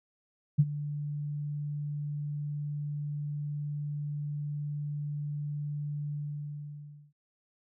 sine tone with ADSR envelope, 146.83 Hz, D3, in tune, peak -16 dBFS, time 0.58-7.13 s, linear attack 18 ms, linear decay 44 ms, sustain -16 dB, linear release 1000 ms, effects none

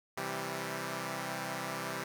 5% pulse chord, C major, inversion none, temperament equal, 130.81 / 164.81 / 196 Hz, C3 / E3 / G3, 0 / 0 / 0 cents, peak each -29 dBFS, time 0.17-2.04 s, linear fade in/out 5 ms, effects none

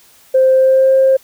sine tone with pitch glide, 523.3 to 531.2 Hz, C5 to C5, 0 to +26 cents, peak -6 dBFS, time 0.34-1.17 s, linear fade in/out 10 ms, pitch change +26 cents, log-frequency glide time 0.53-0.94 s, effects tanh soft clip ceiling -2 dBFS + white hiss -47 dBFS RMS until 1.23 s

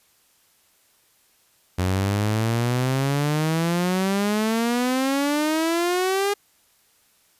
sawtooth exponential sweep, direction up, 90 to 410 Hz, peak -16 dBFS, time 1.78-6.34 s, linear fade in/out 10 ms, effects white hiss -61 dBFS RMS until 7.39 s + resampled to 32000 Hz

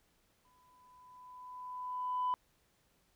sine tone with exponential growth, 1000 Hz, B5, 21 cents sharp, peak -28 dBFS, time 0.45-2.34 s, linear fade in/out 0 ms, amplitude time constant 410 ms, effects tanh soft clip ceiling -27 dBFS + pink hiss -73 dBFS RMS until 3.15 s

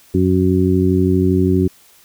harmonic tone, 92.5 Hz, F#2, in tune, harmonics 1 / 2 / 3 / 4, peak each -17 / -17 / -17 / -17 dBFS, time 0.14-1.68 s, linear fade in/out 10 ms, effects white hiss -49 dBFS RMS until 2.04 s

